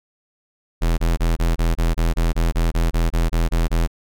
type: tone bursts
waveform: square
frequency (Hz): 41.73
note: E1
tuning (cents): +22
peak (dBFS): -16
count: 16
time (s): 0.81-3.875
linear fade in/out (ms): 20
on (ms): 170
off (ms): 23
effects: none